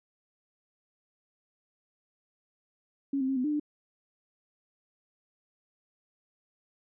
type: tone with pitch steps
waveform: sine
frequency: 276.9 / 262.5 / 268.8 / 252.6 / 299.7 / 296.9 Hz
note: C#4 / C4 / C4 / B3 / D4 / D4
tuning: -2 / +6 / +47 / +39 / +35 / +19 cents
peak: -26 dBFS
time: 3.13-3.598 s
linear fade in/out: 5 ms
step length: 78 ms
effects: none